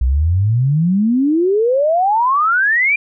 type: exponential sweep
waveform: sine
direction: up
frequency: 59.4 to 2414 Hz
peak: -11 dBFS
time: 0.01-2.96 s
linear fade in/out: 5 ms
effects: none